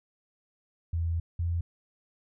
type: tone pair in turn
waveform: sine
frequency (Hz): 83.5 / 85.25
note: E2 / F2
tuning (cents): +23 / -41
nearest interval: unison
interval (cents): 36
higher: second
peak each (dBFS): -26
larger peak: neither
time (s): 0.93-1.2 / 1.39-1.61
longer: first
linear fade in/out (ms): 5
effects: none